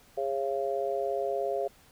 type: harmonic tone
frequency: 136.9 Hz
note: C#3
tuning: 21 cents flat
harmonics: 3 / 4 / 5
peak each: -32 / -32 / -32 dBFS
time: 0.17-1.68 s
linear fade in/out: 10 ms
effects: pink hiss -59 dBFS RMS until 1.91 s